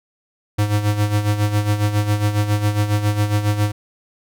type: tone with tremolo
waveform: square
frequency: 104.2 Hz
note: G#2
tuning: 6 cents sharp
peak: -14 dBFS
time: 0.58-3.72 s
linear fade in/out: 10 ms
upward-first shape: sine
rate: 7.3 Hz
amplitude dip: 65%
effects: none